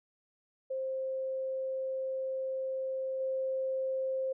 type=tone with level steps; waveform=sine; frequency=527 Hz; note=C5; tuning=12 cents sharp; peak=-32 / -30 dBFS; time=0.7-4.33 s; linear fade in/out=10 ms; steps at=3.2 s; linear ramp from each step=5 ms; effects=none